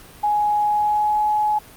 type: tone with pitch glide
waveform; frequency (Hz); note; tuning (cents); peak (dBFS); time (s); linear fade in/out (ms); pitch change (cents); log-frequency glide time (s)
sine; 835 to 845.2; G#5 to G#5; +9 to +30; -16; 0.23-1.59; 10; +21; 0.63-1.2
effects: pink hiss -44 dBFS RMS until 1.76 s + Opus 48 kbps